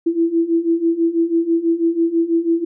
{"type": "beating tone pair", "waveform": "sine", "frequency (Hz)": [329.6, 335.7], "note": ["E4", "E4"], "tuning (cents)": [0, 32], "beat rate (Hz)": 6.1, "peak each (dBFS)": [-19, -16], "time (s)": [0.06, 2.65], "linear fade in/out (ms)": 10, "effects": []}